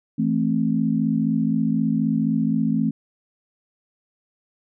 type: chord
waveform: sine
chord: A minor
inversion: second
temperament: just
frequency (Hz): 165 / 220 / 264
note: E3 / A3 / C4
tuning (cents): +2 / 0 / +16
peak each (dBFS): -24 / -21 / -23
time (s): 0.18-2.91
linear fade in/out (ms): 10
effects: none